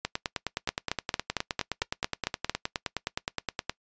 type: two click trains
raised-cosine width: 0.2 ms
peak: -9 / -11 dBFS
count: 9 / 36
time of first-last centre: 0.69-2.496 / 0.05-3.696 s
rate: 4.43 / 9.6 Hz
effects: noise-tail reverb RT60 0.1 s tail -22 dB re dry + resampled to 16000 Hz